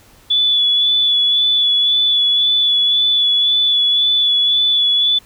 sine tone with vibrato, 3442 Hz, A7, 39 cents flat, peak -11 dBFS, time 0.3-5.19 s, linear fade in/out 10 ms, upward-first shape sine, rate 1.9 Hz, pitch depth 22 cents each way, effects pink hiss -48 dBFS RMS until 5.25 s

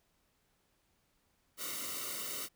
white noise with comb filter, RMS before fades -40 dBFS, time 1.57-2.49 s, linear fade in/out 50 ms, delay 1.2 ms, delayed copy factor -0.9, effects pink hiss -75 dBFS RMS until 2.55 s

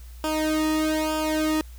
sawtooth tone with flanger, 311.1 Hz, D#4, in tune, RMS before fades -24 dBFS, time 0.24-1.61 s, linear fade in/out 0 ms, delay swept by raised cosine 0.49 to 1.35 ms, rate 1.1 Hz, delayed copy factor -0.95, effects added 60 Hz sine -39 dBFS peak until 1.78 s + white hiss -54 dBFS RMS until 1.78 s

